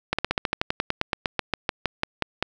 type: slowing click train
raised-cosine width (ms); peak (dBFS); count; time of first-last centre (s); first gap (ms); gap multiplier
0.3; -6; 21; 0.13-2.426; 56; 1.07
effects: none

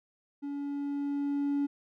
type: tone with level ramp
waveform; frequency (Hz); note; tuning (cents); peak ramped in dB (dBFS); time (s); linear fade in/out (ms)
triangle; 284.1; C#4; +43; -32 to -23; 0.42-1.67; 20
effects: tanh soft clip ceiling -21 dBFS

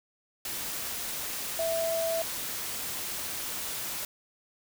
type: tone in noise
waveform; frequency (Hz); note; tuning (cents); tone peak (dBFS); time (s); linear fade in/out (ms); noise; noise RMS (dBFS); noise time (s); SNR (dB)
sine; 659; E5; -1; -27; 1.59-2.22; 2; white; -35; 0.45-4.05; +5
effects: none

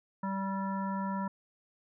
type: harmonic tone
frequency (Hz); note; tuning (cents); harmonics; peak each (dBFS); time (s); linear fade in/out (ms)
194.1; G3; -17; 1 / 3 / 5 / 7 / 9; -33 / -44 / -36 / -45 / -49; 0.23-1.28; 5
effects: none

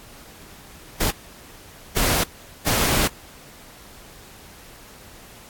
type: noise bursts at uneven times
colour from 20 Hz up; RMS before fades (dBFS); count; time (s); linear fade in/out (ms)
pink; -20; 3; 1-1.11 / 1.96-2.24 / 2.66-3.08; 10
effects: pink hiss -45 dBFS RMS until 5.49 s + AAC 64 kbps

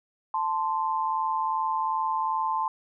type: tone pair together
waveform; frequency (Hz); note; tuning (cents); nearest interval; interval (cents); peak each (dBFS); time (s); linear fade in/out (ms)
sine; 880 / 1042.6; A5 / C6; 0 / -6; minor third; 294; -27; 0.34-2.68; 2
effects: none

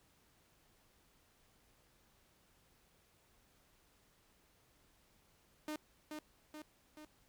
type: tone with echo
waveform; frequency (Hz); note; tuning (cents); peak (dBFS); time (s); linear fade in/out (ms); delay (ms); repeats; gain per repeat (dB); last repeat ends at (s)
sawtooth; 304.9; D#4; -35; -36; 5.68-5.76; 2; 430; 3; -4; 7.05
effects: pink hiss -71 dBFS RMS until 7.28 s

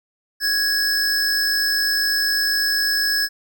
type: tone pair together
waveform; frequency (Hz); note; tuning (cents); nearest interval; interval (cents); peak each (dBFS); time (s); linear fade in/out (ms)
square; 1658 / 5258; G#6 / E8; -3 / -5; octave + minor sixth; 1998; -21; 0.4-3.29; 50
effects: none

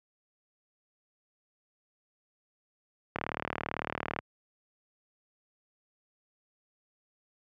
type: click train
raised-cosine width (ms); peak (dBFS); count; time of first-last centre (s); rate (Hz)
0.5; -16; 40; 3.16-4.189; 37.9
effects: high-pass 80 Hz 12 dB/octave

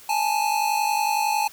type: tone pair together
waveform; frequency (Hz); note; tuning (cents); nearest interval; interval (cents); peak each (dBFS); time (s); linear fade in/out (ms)
square; 830.6 / 881.5; G#5 / A5; 0 / +3; minor second; 103; -24; 0.09-1.48; 5
effects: white hiss -47 dBFS RMS until 1.52 s

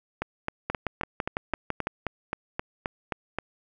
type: two click trains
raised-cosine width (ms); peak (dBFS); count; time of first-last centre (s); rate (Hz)
0.5; -13 / -12; 13 / 8; 0.22-3.386 / 0.7-1.871; 3.79 / 5.98
effects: none

